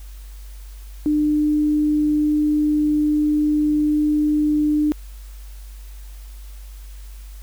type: tone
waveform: sine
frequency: 300.2 Hz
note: D4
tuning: 38 cents sharp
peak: -15 dBFS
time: 1.06-4.92 s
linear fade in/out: 0 ms
effects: added 49 Hz sine -34 dBFS peak until 7.42 s + white hiss -50 dBFS RMS until 7.42 s